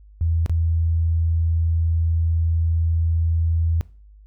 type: tone with dropouts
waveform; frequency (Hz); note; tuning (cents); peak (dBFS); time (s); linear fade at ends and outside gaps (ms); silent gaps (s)
sine; 82.41; E2; 0; -17; 0.21-3.81; 0; 0.461-0.496
effects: noise-tail reverb RT60 0.4 s tail -21 dB re dry + added 51 Hz sine -44 dBFS peak until 4.26 s